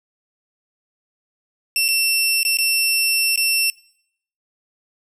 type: tone with dropouts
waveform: 15% pulse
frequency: 2700 Hz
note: E7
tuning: 41 cents sharp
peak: -9 dBFS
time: 1.76-3.7 s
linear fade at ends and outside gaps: 1 ms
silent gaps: 1.881-1.886 / 2.431-2.45 / 2.571-2.586 / 3.359-3.375 s
effects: noise-tail reverb RT60 0.7 s tail -23 dB re dry